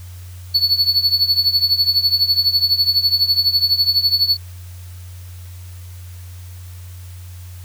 triangle tone with tremolo, 4435 Hz, C#8, in tune, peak -8 dBFS, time 0.54-4.37 s, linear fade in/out 10 ms, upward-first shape triangle, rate 12 Hz, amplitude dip 90%, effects added 90 Hz sine -32 dBFS peak until 7.64 s + white hiss -46 dBFS RMS until 7.64 s

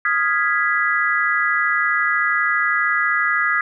sine chord, F half-diminished seventh, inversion third, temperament equal, 1244.5 / 1396.9 / 1661.2 / 1975.5 Hz, Eb6 / F6 / Ab6 / Cb7, 0 / 0 / 0 / 0 cents, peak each -22 / -24 / -20 / -21 dBFS, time 0.05-3.61 s, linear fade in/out 2 ms, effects none

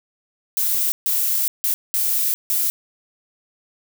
violet noise bursts at uneven times, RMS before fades -20 dBFS, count 5, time 0.57-0.92 / 1.06-1.48 / 1.64-1.74 / 1.94-2.34 / 2.5-2.7 s, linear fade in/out 0 ms, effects none

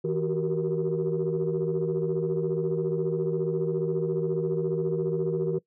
sine tone cluster, 161 / 371.4 / 385.9 / 468.2 Hz, E3 / F#4 / G4 / A#4, -41 / +7 / -27 / +8 cents, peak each -29 dBFS, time 0.04-5.59 s, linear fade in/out 10 ms, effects noise-tail reverb RT60 0.1 s tail -21 dB re dry + tanh soft clip ceiling -17 dBFS

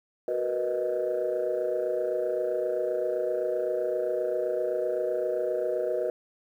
sine chord, B major seventh, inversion second, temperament equal, 370 / 466.2 / 493.9 / 622.3 Hz, F#4 / A#4 / B4 / D#5, 0 / 0 / 0 / 0 cents, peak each -31 / -33 / -29 / -29 dBFS, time 0.28-6.1 s, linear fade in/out 2 ms, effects tanh soft clip ceiling -19 dBFS + 10-bit

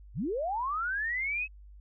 sine linear sweep, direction up, 81.6 to 2600 Hz, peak -29 dBFS, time 0.14-1.48 s, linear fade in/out 50 ms, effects added 50 Hz sine -48 dBFS peak until 1.8 s

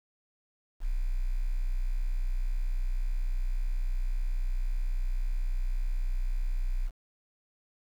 sine tone, 30.91 Hz, B0, 2 cents sharp, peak -26 dBFS, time 0.8-6.91 s, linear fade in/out 50 ms, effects 9-bit

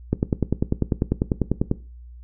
click train, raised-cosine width 3 ms, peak -6 dBFS, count 17, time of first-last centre 0.13-1.714 s, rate 10.1 Hz, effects noise-tail reverb RT60 0.3 s tail -17 dB re dry + added 60 Hz sine -39 dBFS peak until 2.23 s

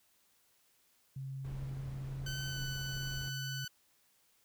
sine tone, 134.6 Hz, C3, 49 cents sharp, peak -39 dBFS, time 1.16-3.65 s, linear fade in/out 5 ms
brown noise, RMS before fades -47 dBFS, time 1.44-3.3 s, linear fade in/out 10 ms
15% pulse tone with pitch glide, 1522 to 1498.4 Hz, F#6 to F#6, +48 to +21 cents, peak -34 dBFS, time 2.26-3.68 s, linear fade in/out 5 ms, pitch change -27 cents, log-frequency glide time 2.48-2.6 s
effects white hiss -71 dBFS RMS until 4.44 s

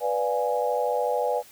sine chord, B diminished seventh, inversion none, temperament equal, 493.9 / 587.3 / 698.5 / 830.6 Hz, B4 / D5 / F5 / Ab5, 0 / 0 / 0 / 0 cents, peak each -26 / -28 / -31 / -28 dBFS, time 0-1.43 s, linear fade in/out 50 ms, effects white hiss -51 dBFS RMS until 1.51 s

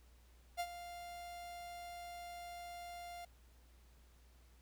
45% pulse tone with ADSR envelope, 698.5 Hz, F5, in tune, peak -35 dBFS, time 0.57-3.25 s, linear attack 30 ms, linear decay 59 ms, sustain -12 dB, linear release 4 ms, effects added 60 Hz sine -62 dBFS peak until 4.61 s + pink hiss -71 dBFS RMS until 4.61 s

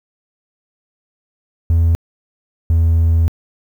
triangle tone pair in turn, 83.2 / 82.53 Hz, E2 / E2, +17 / +3 cents, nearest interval unison, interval 14 cents, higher first, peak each -7 dBFS, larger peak neither, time 1.7-1.95 / 2.7-3.28 s, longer second, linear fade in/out 0 ms, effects tanh soft clip ceiling -4 dBFS + 8-bit

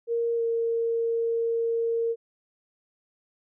sine tone with pitch glide, 466.2 to 460.8 Hz, A#4 to A#4, 0 to -20 cents, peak -23 dBFS, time 0.07-2.16 s, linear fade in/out 50 ms, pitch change -20 cents, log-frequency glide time 0.36-0.42 s, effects none

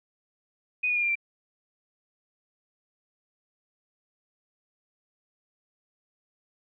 sine tone with pitch steps, 2489 / 2455 / 2421 / 2388 / 2355 Hz, D#7 / D#7 / D#7 / D7 / D7, 0 / -24 / -48 / +28 / +4 cents, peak -23 dBFS, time 0.83-1.155 s, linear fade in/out 10 ms, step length 65 ms, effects none

